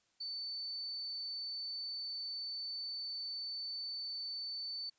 sine tone, 4519 Hz, C#8, 33 cents sharp, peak -39 dBFS, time 0.2-4.9 s, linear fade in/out 10 ms, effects white hiss -75 dBFS RMS until 4.98 s + resampled to 16000 Hz

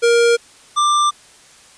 square tone pair in turn, 470 / 1184.3 Hz, A#4 / D6, +14 / +14 cents, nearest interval octave + major third, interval 1600 cents, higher second, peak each -11 / -13 dBFS, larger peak first, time 0.02-0.37 / 0.76-1.11 s, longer neither, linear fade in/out 20 ms, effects white hiss -46 dBFS RMS until 1.77 s + resampled to 22050 Hz

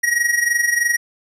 square tone with amplitude modulation, 1900 Hz, A#6, 33 cents sharp, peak -13 dBFS, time 0.03-0.97 s, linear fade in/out 10 ms, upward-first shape sine, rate 23.1 Hz, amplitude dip 70%, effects resampled to 32000 Hz

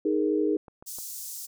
sine chord, D# suspended fourth, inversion none, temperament just, 311.1 / 414.8 / 466.7 Hz, D#4 / G#4 / A#4, 0 / -2 / +2 cents, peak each -25 / -26 / -30 dBFS, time 0.05-0.57 s, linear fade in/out 5 ms
clicks, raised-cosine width 1 ms, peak -32 dBFS, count 3, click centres 0.682 / 0.825 / 0.986 s
pink high-pass noise, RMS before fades -38 dBFS, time 0.86-1.47 s, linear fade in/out 20 ms, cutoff 5900 Hz, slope 24 dB/octave
effects none

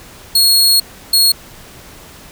sawtooth tone bursts at uneven times, 4315 Hz, C#8, 47 cents flat, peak -5 dBFS, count 2, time 0.35-0.8 / 1.13-1.32 s, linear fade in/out 5 ms, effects pink hiss -38 dBFS RMS until 2.31 s

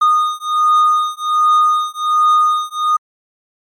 triangle beating tone pair, 1230 / 1231.3 Hz, D#6 / D#6, -20 / -18 cents, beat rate 1.3 Hz, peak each -12 dBFS, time 0.01-2.97 s, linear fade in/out 10 ms, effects MP3 64 kbps

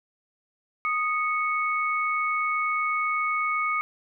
sine tone pair together, 1242 / 2213 Hz, D#6 / C#7, -3 / -3 cents, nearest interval minor seventh, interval 1000 cents, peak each -25 / -27 dBFS, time 0.85-3.81 s, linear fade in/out 0 ms, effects none

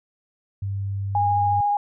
sine tone, 98.8 Hz, G2, 14 cents sharp, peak -24 dBFS, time 0.62-1.61 s, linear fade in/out 5 ms
sine tone with vibrato, 820 Hz, G#5, 22 cents flat, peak -18 dBFS, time 1.15-1.77 s, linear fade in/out 2 ms, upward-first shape sine, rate 14 Hz, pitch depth 11 cents each way
effects none

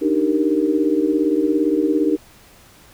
sine chord, Eb major seventh, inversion third, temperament equal, 293.7 / 311.1 / 392 / 466.2 Hz, D4 / Eb4 / G4 / Bb4, 0 / 0 / 0 / 0 cents, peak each -21 / -18 / -22 / -23 dBFS, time 0.01-2.17 s, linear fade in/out 20 ms, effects pink hiss -48 dBFS RMS until 2.93 s

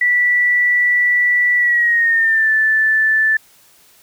sine tone with pitch glide, 1960 to 1756.3 Hz, B6 to A6, -14 to -4 cents, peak -11 dBFS, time 0.01-3.37 s, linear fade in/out 5 ms, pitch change -190 cents, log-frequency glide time 1.57-2.51 s, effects white hiss -50 dBFS RMS until 4.02 s

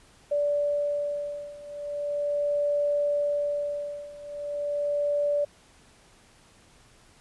sine beating tone pair, 581 / 581.39 Hz, D5 / D5, -19 / -18 cents, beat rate 0.39 Hz, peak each -29 / -27 dBFS, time 0.31-5.45 s, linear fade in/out 10 ms, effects pink hiss -57 dBFS RMS until 7.2 s + resampled to 24000 Hz

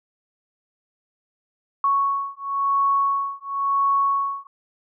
sine beating tone pair, 1108.7 / 1109.66 Hz, C#6 / C#6, 0 / +1 cents, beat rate 0.96 Hz, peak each -22 dBFS, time 1.84-4.47 s, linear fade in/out 2 ms, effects none

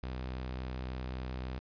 sawtooth tone with vibrato, 63.6 Hz, C2, 48 cents flat, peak -33 dBFS, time 0.03-1.59 s, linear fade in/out 0 ms, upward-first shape sine, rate 5.6 Hz, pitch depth 8 cents each way, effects resampled to 11025 Hz + 11-bit

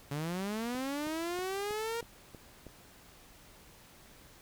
sawtooth linear sweep, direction up, 138.6 to 471.3 Hz, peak -30 dBFS, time 0.11-2.01 s, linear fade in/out 5 ms
click train, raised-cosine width 2 ms, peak -34 dBFS, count 7, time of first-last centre 0.75-2.667 s, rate 3.13 Hz
effects pink hiss -57 dBFS RMS until 4.41 s

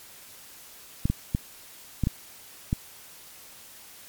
clicks, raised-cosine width 5 ms, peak -11 dBFS, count 6, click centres 1.055 / 1.1 / 1.349 / 2.037 / 2.071 / 2.729 s, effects white hiss -48 dBFS RMS until 4.08 s + MP3 96 kbps

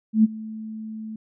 sine tone with ADSR envelope, 218.7 Hz, A3, 10 cents flat, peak -10 dBFS, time 0.13-1.16 s, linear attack 110 ms, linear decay 25 ms, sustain -21 dB, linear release 4 ms, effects none

